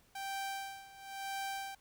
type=tone with tremolo; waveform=sawtooth; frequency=783 Hz; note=G5; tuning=2 cents flat; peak=-33 dBFS; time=0.15-1.75 s; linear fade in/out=5 ms; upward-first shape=sine; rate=0.98 Hz; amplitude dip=85%; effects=pink hiss -68 dBFS RMS until 1.8 s